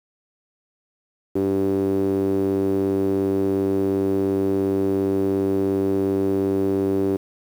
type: tone with band-pass filter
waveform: sawtooth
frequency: 97.2 Hz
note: G2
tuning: 14 cents flat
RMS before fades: -21 dBFS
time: 1.35-7.17 s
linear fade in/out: 10 ms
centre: 350 Hz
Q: 6.3
effects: 8-bit